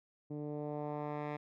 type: tone with low-pass filter sweep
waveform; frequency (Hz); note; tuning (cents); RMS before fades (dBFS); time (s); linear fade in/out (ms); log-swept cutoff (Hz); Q
10% pulse; 148.3; D3; +17; -40; 0.3-1.37; 10; 320 to 2000; 1.2
effects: none